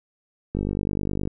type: click train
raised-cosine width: 3 ms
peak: -13 dBFS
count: 37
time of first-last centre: 0.55-1.274 s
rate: 49.7 Hz
effects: none